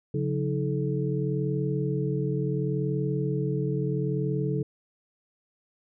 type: tone cluster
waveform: sine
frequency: 139.9 / 180.6 / 317.5 / 431.6 Hz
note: C#3 / F#3 / D#4 / A4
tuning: +16 / -42 / +35 / -33 cents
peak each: -27 / -32 / -34 / -31 dBFS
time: 0.14-4.63 s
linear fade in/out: 5 ms
effects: none